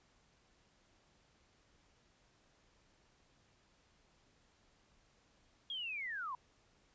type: linear sweep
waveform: sine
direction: down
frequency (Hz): 3322 to 959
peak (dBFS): -39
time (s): 5.7-6.35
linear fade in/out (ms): 2
effects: pink hiss -71 dBFS RMS until 6.94 s + resampled to 16000 Hz